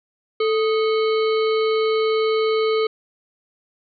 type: harmonic tone with a mistuned harmonic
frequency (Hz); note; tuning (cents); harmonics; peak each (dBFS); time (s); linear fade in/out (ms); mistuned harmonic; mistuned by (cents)
439.7; A4; -1; 1 / 3 / 5 / 7 / 9 / 10; -17 / -27 / -31 / -34 / -36 / -37; 0.4-2.87; 5; 3; -94
effects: none